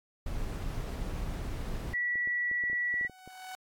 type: noise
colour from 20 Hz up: brown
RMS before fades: -35 dBFS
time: 0.26-1.94 s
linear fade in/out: 5 ms
type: tone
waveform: sine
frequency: 1945 Hz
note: B6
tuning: 27 cents flat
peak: -28 dBFS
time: 1.93-3.08 s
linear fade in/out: 20 ms
type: clicks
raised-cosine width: 2 ms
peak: -35 dBFS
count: 11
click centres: 2.156 / 2.274 / 2.514 / 2.638 / 2.699 / 2.731 / 2.941 / 3.012 / 3.049 / 3.097 / 3.276 s
type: tone with exponential growth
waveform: sawtooth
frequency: 747 Hz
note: F#5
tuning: 16 cents sharp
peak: -35 dBFS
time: 2.49-3.55 s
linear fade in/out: 0 ms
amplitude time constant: 230 ms
effects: AAC 64 kbps